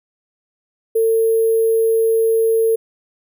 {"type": "tone with sample-and-hold", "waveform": "sine", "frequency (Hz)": 450, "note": "A4", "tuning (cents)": 39, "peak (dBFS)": -12, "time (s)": [0.95, 2.76], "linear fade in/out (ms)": 10, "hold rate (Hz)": 11025, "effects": []}